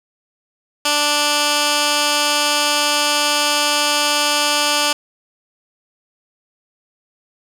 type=tone with band-pass filter; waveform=15% pulse; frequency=293.7 Hz; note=D4; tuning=in tune; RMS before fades=-17 dBFS; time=0.85-4.93 s; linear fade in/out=5 ms; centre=4900 Hz; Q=0.64; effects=none